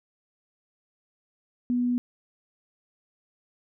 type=tone; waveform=sine; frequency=245.1 Hz; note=B3; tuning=13 cents flat; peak=-22 dBFS; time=1.7-1.98 s; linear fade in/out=0 ms; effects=none